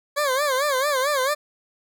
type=tone with vibrato; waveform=20% pulse; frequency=552 Hz; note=C#5; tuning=7 cents flat; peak=-15 dBFS; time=0.16-1.35 s; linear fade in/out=20 ms; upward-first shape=sine; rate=4.5 Hz; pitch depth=140 cents each way; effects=none